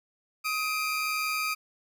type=tone pair together; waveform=30% pulse; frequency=1259.7 / 2378 Hz; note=D#6 / D7; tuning=+21 / +21 cents; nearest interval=major seventh; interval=1100 cents; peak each=-28 dBFS; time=0.44-1.55 s; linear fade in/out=20 ms; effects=none